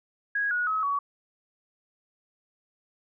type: tone with pitch steps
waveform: sine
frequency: 1652 / 1454.9 / 1281.2 / 1128.3 Hz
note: G#6 / F#6 / E6 / C#6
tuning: -10 / -30 / -50 / +30 cents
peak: -24 dBFS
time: 0.35-0.99 s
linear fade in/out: 5 ms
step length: 160 ms
effects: none